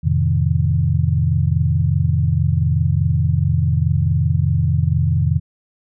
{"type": "chord", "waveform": "sine", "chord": "F dominant seventh", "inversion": "none", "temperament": "equal", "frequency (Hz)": [87.31, 110, 130.81, 155.56], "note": ["F2", "A2", "C3", "Eb3"], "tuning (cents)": [0, 0, 0, 0], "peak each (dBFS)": [-18, -22, -19, -19], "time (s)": [0.03, 5.4], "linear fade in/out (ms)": 20, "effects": []}